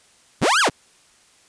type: linear two-way sweep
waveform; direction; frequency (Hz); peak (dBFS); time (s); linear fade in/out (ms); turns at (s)
sawtooth; up then down; 32.7 to 1703 to 32.7; -11; 0.41-0.7; 20; 0.6
effects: white hiss -55 dBFS RMS until 1.48 s + resampled to 22050 Hz